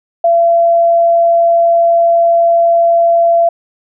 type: tone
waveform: sine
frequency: 678 Hz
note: E5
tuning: 49 cents sharp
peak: -6 dBFS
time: 0.24-3.49 s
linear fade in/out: 5 ms
effects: none